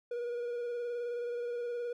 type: tone with vibrato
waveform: triangle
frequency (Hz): 479.6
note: A#4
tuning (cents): +49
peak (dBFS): -32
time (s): 0.11-1.93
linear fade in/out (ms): 5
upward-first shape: square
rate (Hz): 19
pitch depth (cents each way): 19
effects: none